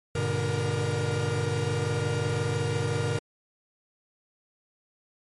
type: tone cluster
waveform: 45% pulse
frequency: 100.6 / 120.9 / 146.5 / 469.8 Hz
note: G2 / B2 / D3 / A#4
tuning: +45 / -36 / -4 / +13 cents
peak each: -31 dBFS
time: 0.15-3.19 s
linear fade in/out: 5 ms
effects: MP3 48 kbps